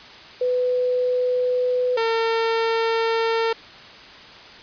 sine / sawtooth tone pair in turn, 499.6 / 454 Hz, B4 / A#4, +20 / -46 cents, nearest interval major second, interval 166 cents, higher first, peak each -18 / -15 dBFS, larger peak second, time 0.41-1.97 / 1.97-3.53 s, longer neither, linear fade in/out 5 ms, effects white hiss -42 dBFS RMS until 4.62 s + resampled to 11025 Hz

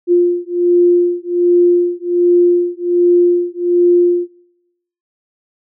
sine beating tone pair, 350.5 / 351.8 Hz, F4 / F4, +6 / +13 cents, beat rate 1.3 Hz, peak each -12 dBFS, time 0.07-4.28 s, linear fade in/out 50 ms, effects noise-tail reverb RT60 0.8 s tail -21 dB re dry

